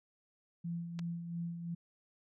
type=tone with tremolo; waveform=sine; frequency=170 Hz; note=F3; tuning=46 cents flat; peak=-35 dBFS; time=0.64-1.75 s; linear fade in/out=10 ms; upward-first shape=sine; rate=2.9 Hz; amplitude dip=50%
type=clicks; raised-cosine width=0.2 ms; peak=-29 / -33 dBFS; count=2; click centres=0.991 / 0.994 s
effects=none